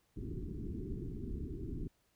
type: low-pass noise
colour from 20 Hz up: pink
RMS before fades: -41 dBFS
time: 0.16-1.88 s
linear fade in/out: 10 ms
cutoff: 410 Hz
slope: 96 dB/octave
effects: pink hiss -75 dBFS RMS until 2.15 s